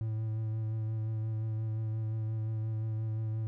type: tone with vibrato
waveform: triangle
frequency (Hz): 110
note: A2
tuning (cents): 0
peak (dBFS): -29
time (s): 0.01-3.47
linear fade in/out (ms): 0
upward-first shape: sine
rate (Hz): 5.7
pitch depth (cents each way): 20
effects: none